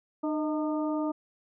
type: harmonic tone with a mistuned harmonic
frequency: 303.7 Hz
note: D#4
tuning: 42 cents flat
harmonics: 1 / 2 / 3 / 4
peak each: -28 / -34 / -38 / -40 dBFS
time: 0.23-1.12 s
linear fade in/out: 10 ms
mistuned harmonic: 2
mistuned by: +50 cents
effects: none